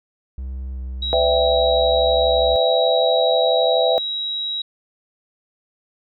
triangle tone with vibrato, 64.5 Hz, C2, 24 cents flat, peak -24 dBFS, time 0.38-2.56 s, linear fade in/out 0 ms, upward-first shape square, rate 1.3 Hz, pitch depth 15 cents each way
sine tone, 3850 Hz, B7, 45 cents flat, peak -22 dBFS, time 1.02-4.62 s, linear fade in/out 5 ms
sine chord, E minor seventh, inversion second, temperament equal with one note detuned, 506.6 / 587.3 / 659.3 / 784 Hz, B4 / D5 / E5 / G5, +44 / 0 / 0 / 0 cents, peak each -19 / -24 / -18 / -23 dBFS, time 1.13-3.98 s, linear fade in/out 0 ms
effects none

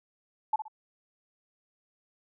sine tone with echo, 866 Hz, A5, 28 cents flat, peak -22 dBFS, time 0.53-0.56 s, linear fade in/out 5 ms, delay 61 ms, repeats 2, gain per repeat -10 dB, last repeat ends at 0.682 s, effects none

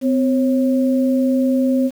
sine tone pair together, 256.3 / 543 Hz, C4 / C#5, -36 / -36 cents, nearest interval octave + minor second, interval 1300 cents, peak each -14 / -21 dBFS, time 0.01-1.91 s, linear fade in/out 50 ms, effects 7-bit

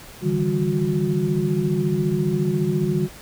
sine tone cluster, 146.1 / 160.6 / 196.7 / 363.4 Hz, D3 / E3 / G3 / F#4, -9 / -45 / +6 / -31 cents, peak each -24 dBFS, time 0.21-3.09 s, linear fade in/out 50 ms, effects pink hiss -42 dBFS RMS until 3.21 s

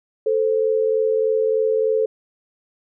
sine tone pair together, 440 / 523.3 Hz, A4 / C5, 0 / 0 cents, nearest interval minor third, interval 300 cents, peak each -17 / -22 dBFS, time 0.26-2.06 s, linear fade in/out 5 ms, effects none

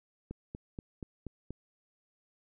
click train, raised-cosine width 3 ms, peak -27 dBFS, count 6, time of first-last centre 0.31-1.506 s, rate 4.18 Hz, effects none

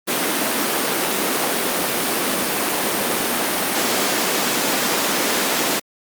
pink high-pass noise, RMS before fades -20 dBFS, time 0.07-5.8 s, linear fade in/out 20 ms, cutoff 220 Hz, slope 24 dB/octave, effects Opus 32 kbps

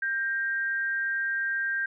sine tone pair together, 1587.1 / 1864.7 Hz, G6 / A#6, +21 / 0 cents, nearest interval minor third, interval 279 cents, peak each -26 / -36 dBFS, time 0.02-1.86 s, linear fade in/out 5 ms, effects none

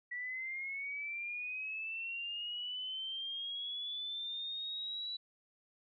sine linear sweep, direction up, 1942 to 3951 Hz, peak -38 dBFS, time 0.11-5.17 s, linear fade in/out 10 ms, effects none

